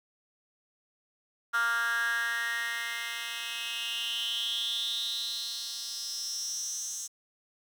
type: tone with high-pass filter sweep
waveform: 10% pulse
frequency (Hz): 233.1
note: A#3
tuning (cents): 0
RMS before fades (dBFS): -33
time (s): 1.53-7.08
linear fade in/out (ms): 20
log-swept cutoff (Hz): 1400 to 6700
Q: 7.5
effects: 10-bit